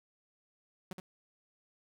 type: tone with echo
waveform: sawtooth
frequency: 185 Hz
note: F#3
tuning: in tune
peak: -35 dBFS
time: 0.91-0.93 s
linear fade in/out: 2 ms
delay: 70 ms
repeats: 1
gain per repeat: -4 dB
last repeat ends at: 1 s
effects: none